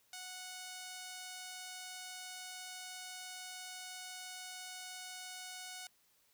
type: tone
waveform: 5% pulse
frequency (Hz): 737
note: F#5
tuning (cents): -7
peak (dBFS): -34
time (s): 0.13-5.87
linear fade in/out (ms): 2
effects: white hiss -72 dBFS RMS until 6.33 s